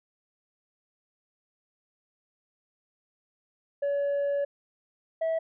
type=tone pair in turn; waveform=sine; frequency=567 / 650.4 Hz; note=C#5 / E5; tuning=+39 / -23 cents; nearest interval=major second; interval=238 cents; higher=second; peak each=-22 dBFS; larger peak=neither; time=3.82-4.45 / 5.21-5.39 s; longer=first; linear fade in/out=10 ms; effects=tanh soft clip ceiling -24 dBFS